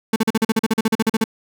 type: tone bursts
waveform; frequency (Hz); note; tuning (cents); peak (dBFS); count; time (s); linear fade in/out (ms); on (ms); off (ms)
35% pulse; 222; A3; +16; -12; 16; 0.13-1.241; 5; 31; 41
effects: none